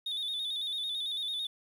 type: tone with vibrato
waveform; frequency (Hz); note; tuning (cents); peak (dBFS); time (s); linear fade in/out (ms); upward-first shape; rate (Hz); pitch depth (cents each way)
triangle; 3600; A7; +39; -30; 0.06-1.47; 5; square; 9; 55
effects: tanh soft clip ceiling -27 dBFS + 10-bit